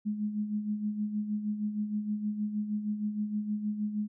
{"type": "tone with tremolo", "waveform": "sine", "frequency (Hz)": 210.2, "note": "G#3", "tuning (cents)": 21, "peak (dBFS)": -27, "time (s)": [0.05, 4.08], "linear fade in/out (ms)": 20, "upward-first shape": "sine", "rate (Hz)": 6.4, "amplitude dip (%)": 60, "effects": []}